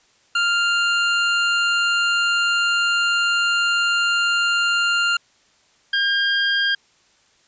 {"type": "tone pair in turn", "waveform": "25% pulse", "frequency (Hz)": [1396.9, 1607.9], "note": ["F6", "G6"], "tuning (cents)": [0, 44], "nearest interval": "major second", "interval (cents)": 244, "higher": "second", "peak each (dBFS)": -13, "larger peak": "neither", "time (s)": [[0.35, 5.17], [5.93, 6.75]], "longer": "first", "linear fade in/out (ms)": 5, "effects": ["white hiss -58 dBFS RMS until 7.47 s", "resampled to 16000 Hz"]}